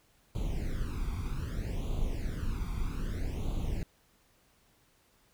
brown noise with flanger, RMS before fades -33 dBFS, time 0.35-3.83 s, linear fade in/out 2 ms, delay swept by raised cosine 0.28 to 0.87 ms, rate 0.63 Hz, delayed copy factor +0.9, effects pink hiss -67 dBFS RMS until 5.33 s

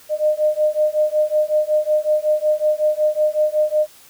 sine beating tone pair, 607 / 612.4 Hz, D#5 / D#5, -43 / -28 cents, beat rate 5.4 Hz, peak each -18 dBFS, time 0.09-3.87 s, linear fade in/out 50 ms, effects white hiss -47 dBFS RMS until 4.09 s

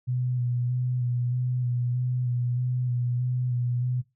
sine tone with vibrato, 123.8 Hz, B2, 5 cents sharp, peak -24 dBFS, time 0.07-4.02 s, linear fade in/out 20 ms, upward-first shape square, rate 1.6 Hz, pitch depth 21 cents each way, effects noise-tail reverb RT60 0.2 s tail -17 dB re dry

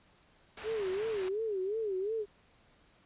white low-pass noise, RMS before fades -47 dBFS, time 0.57-1.29 s, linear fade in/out 5 ms, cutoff 2500 Hz, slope 12 dB/octave
sine tone with vibrato, 408.8 Hz, G#4, 27 cents flat, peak -31 dBFS, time 0.63-2.26 s, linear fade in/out 50 ms, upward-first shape sine, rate 2.8 Hz, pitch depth 170 cents each way
effects pink hiss -65 dBFS RMS until 3.05 s + resampled to 8000 Hz

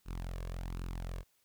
sawtooth tone with flanger, 43.65 Hz, F1, in tune, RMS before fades -40 dBFS, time 0.05-1.24 s, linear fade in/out 50 ms, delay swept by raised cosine 0.73 to 1.83 ms, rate 1.3 Hz, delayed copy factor +0.55, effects white hiss -73 dBFS RMS until 1.44 s

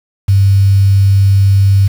sine tone with quantisation, 98 Hz, G2, in tune, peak -5 dBFS, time 0.28-1.88 s, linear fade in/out 10 ms, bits 5, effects none

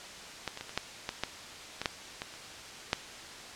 clicks, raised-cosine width 0.2 ms, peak -15 / -23 / -21 / -26 / -11 / -15 / -12 / -16 / -10 / -18 / -30 / -8 dBFS, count 12, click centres 0.477 / 0.574 / 0.61 / 0.694 / 0.776 / 1.091 / 1.236 / 1.816 / 1.858 / 2.219 / 2.339 / 2.931 s, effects white hiss -45 dBFS RMS until 3.55 s + low-pass 6000 Hz 12 dB/octave

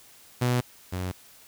sawtooth tone pair in turn, 123.47 / 91.67 Hz, B2 / F#2, 0 / -16 cents, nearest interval perfect fourth, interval 516 cents, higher first, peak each -18 / -25 dBFS, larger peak first, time 0.41-0.61 / 0.92-1.12 s, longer neither, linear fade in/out 10 ms, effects white hiss -53 dBFS RMS until 1.47 s

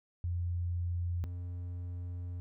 sine / triangle tone pair in turn, 87.31 / 88.48 Hz, F2 / F2, 0 / +23 cents, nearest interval unison, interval 23 cents, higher second, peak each -31 / -35 dBFS, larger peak first, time 0.24-1.24 / 1.24-2.4 s, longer second, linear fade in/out 0 ms, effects none

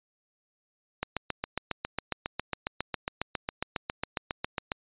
click train, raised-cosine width 0.3 ms, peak -13 dBFS, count 28, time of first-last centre 1.03-4.719 s, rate 7.32 Hz, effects resampled to 8000 Hz

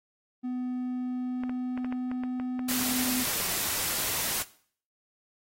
triangle tone with pitch glide, 250.6 to 252.5 Hz, B3 to B3, +25 to +39 cents, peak -28 dBFS, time 0.43-3.24 s, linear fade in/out 20 ms, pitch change +14 cents, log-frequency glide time 0.73-2.99 s
clicks, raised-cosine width 0.5 ms, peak -24 dBFS, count 12, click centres 1.436 / 1.495 / 1.776 / 1.846 / 1.925 / 2.115 / 2.236 / 2.399 / 2.593 / 2.814 / 3.276 / 3.402 s
white noise, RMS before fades -30 dBFS, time 2.68-4.43 s, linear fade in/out 10 ms
effects noise-tail reverb RT60 0.5 s tail -17 dB re dry + AAC 48 kbps

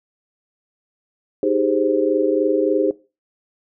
sine chord, Ab major seventh, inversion second, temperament equal, 311.1 / 392 / 415.3 / 523.3 Hz, Eb4 / G4 / Ab4 / C5, 0 / 0 / 0 / 0 cents, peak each -21 dBFS, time 1.43-2.91 s, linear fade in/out 2 ms, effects noise-tail reverb RT60 0.3 s tail -19 dB re dry

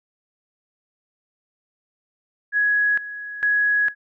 sine tone with tremolo, 1672 Hz, G#6, 11 cents sharp, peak -16 dBFS, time 2.52-3.95 s, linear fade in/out 50 ms, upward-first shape square, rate 1.1 Hz, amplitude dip 80%, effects none

